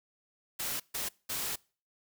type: noise bursts at uneven times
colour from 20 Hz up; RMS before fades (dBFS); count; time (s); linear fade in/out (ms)
white; -35; 3; 0.59-0.8 / 0.94-1.09 / 1.29-1.56; 10
effects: noise-tail reverb RT60 0.4 s tail -25 dB re dry